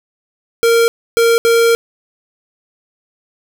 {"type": "tone bursts at uneven times", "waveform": "square", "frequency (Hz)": 463.1, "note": "A#4", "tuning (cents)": -11, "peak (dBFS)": -9, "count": 3, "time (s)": [[0.63, 0.88], [1.17, 1.38], [1.45, 1.75]], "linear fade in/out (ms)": 0, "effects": []}